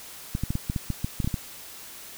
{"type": "clicks", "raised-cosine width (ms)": 5, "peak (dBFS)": -14, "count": 12, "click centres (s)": [0.351, 0.436, 0.505, 0.554, 0.699, 0.762, 0.903, 1.045, 1.202, 1.245, 1.275, 1.342], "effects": ["white hiss -43 dBFS RMS until 2.17 s"]}